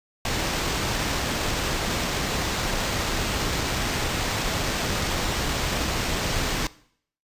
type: noise with sample-and-hold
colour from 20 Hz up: pink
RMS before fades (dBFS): -26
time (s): 0.25-6.67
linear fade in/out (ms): 2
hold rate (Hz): 11025
effects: noise-tail reverb RT60 0.6 s tail -19 dB re dry + resampled to 32000 Hz